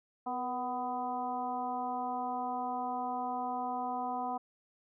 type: harmonic tone with a mistuned harmonic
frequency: 250 Hz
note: B3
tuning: 21 cents sharp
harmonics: 1 / 2 / 3 / 4 / 5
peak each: -41 / -46 / -35 / -39 / -45 dBFS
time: 0.26-4.38 s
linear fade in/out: 10 ms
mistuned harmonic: 2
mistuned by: -54 cents
effects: none